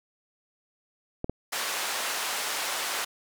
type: clicks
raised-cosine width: 2 ms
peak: -16 dBFS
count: 2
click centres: 1.244 / 1.296 s
type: band-pass noise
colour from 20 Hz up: pink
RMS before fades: -31 dBFS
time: 1.52-3.05 s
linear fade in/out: 10 ms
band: 780 to 12000 Hz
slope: 12 dB/octave
effects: none